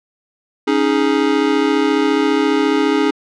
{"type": "chord", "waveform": "square", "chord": "C# suspended second", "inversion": "none", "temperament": "just", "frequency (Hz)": [277.2, 311.8, 415.8], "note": ["C#4", "D#4", "G#4"], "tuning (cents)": [0, 4, 2], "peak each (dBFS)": -18, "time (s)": [0.67, 3.11], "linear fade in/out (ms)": 10, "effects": ["low-pass 4000 Hz 12 dB/octave"]}